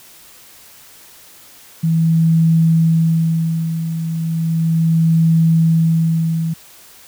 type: tone with tremolo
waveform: sine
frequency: 163.3 Hz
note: E3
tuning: 16 cents flat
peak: -9 dBFS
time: 1.83-6.54 s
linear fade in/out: 10 ms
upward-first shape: sine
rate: 0.35 Hz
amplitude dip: 65%
effects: white hiss -43 dBFS RMS until 7.07 s